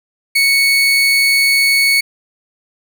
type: tone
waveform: 30% pulse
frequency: 2217 Hz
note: C#7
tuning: in tune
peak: -7 dBFS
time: 0.35-2.01 s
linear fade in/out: 10 ms
effects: none